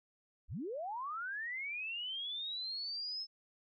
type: linear sweep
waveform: sine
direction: up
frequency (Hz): 30.22 to 5260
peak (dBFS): -38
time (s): 0.48-3.27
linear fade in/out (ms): 50
effects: none